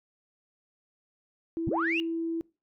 sine tone, 330.3 Hz, E4, 4 cents sharp, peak -28 dBFS, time 1.57-2.41 s, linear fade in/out 0 ms
sine linear sweep, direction up, 47 to 2895 Hz, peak -26 dBFS, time 1.67-2 s, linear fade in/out 0 ms
effects noise-tail reverb RT60 0.3 s tail -24 dB re dry + tanh soft clip ceiling -17 dBFS

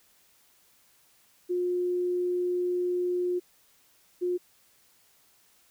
sine tone pair in turn, 357.4 / 357.4 Hz, F4 / F4, +40 / +40 cents, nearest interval unison, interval 0 cents, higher neither, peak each -25 dBFS, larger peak neither, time 1.49-3.4 / 4.21-4.38 s, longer first, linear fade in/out 20 ms, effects white hiss -63 dBFS RMS until 5.7 s

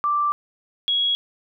sine tone pair in turn, 1174.7 / 3323 Hz, D6 / G#7, 0 / 0 cents, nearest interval octave + tritone, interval 1800 cents, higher second, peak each -18 dBFS, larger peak neither, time 0.04-0.32 / 0.88-1.15 s, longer first, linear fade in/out 0 ms, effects none

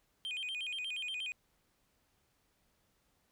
sine tone with vibrato, 2794 Hz, F7, in tune, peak -34 dBFS, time 0.25-1.32 s, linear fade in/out 0 ms, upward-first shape square, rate 8.4 Hz, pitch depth 210 cents each way, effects tanh soft clip ceiling -36 dBFS + pink hiss -75 dBFS RMS until 3.31 s

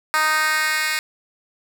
10% pulse tone with high-pass filter sweep, 310 Hz, D#4, 6 cents flat, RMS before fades -20 dBFS, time 0.14-0.99 s, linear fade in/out 0 ms, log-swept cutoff 1200 to 2300 Hz, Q 1.7, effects none

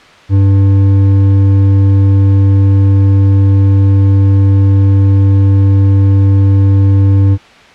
sine tone with hard clipping, 98 Hz, G2, in tune, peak -6 dBFS, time 0.29-7.38 s, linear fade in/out 50 ms, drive 7 dB, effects white hiss -38 dBFS RMS until 7.74 s + low-pass 3000 Hz 12 dB/octave

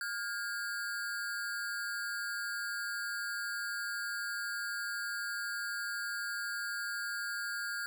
square ring-modulated tone, 1520 Hz, F#6, 46 cents sharp, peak -33 dBFS, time 0.01-7.86 s, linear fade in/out 0 ms, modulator 106 Hz, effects none

